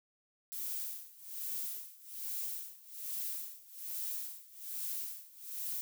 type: noise with tremolo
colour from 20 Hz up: violet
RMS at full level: -38 dBFS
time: 0.52-5.81 s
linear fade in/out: 0 ms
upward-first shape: sine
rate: 1.2 Hz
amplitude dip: 90%
effects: none